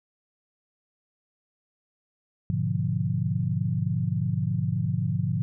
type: chord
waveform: sine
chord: G# diminished seventh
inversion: none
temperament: equal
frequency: 103.83 / 123.47 / 146.83 / 174.61 Hz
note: G#2 / B2 / D3 / F3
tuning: 0 / 0 / 0 / 0 cents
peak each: -29 dBFS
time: 2.5-5.42 s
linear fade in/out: 0 ms
effects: none